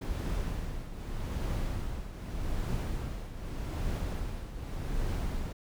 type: noise with tremolo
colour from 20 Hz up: brown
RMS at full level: -31 dBFS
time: 0.01-5.53 s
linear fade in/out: 10 ms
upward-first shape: triangle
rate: 0.83 Hz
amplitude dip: 70%
effects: none